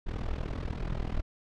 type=noise with amplitude modulation; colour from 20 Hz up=brown; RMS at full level=-29 dBFS; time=0.06-1.22 s; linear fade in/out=20 ms; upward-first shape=sine; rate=40.6 Hz; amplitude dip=85%; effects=low-pass 4000 Hz 12 dB/octave